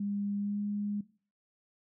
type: tone with pitch glide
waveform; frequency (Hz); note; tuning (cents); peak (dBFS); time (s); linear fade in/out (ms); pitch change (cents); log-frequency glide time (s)
sine; 202.4 to 205.5; G#3 to G#3; -44 to -18; -31; 0-1.01; 5; +26; 0.37-0.6
effects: noise-tail reverb RT60 0.4 s tail -18 dB re dry